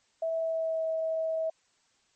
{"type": "tone with pitch glide", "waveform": "sine", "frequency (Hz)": [653, 644.4], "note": ["E5", "E5"], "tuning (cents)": [-17, -39], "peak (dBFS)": -27, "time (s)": [0.22, 1.5], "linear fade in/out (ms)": 5, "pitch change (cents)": -22, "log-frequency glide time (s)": [0.37, 0.84], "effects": ["white hiss -69 dBFS RMS until 2.15 s", "MP3 32 kbps"]}